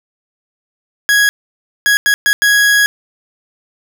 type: tone bursts at uneven times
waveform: 40% pulse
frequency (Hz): 1661.2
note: G#6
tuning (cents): 0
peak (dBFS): -7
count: 5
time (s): 1.09-1.29 / 1.86-1.97 / 2.06-2.14 / 2.26-2.33 / 2.42-2.86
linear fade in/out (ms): 0
effects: none